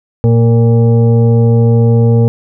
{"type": "tone with frequency modulation", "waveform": "sine", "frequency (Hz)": 116.54, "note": "A#2", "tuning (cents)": 0, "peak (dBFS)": -5, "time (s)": [0.24, 2.28], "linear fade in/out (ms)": 0, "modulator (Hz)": 347, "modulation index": 0.78, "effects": []}